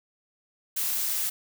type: noise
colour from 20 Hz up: blue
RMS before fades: -28 dBFS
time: 0.76-1.3 s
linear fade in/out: 10 ms
effects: none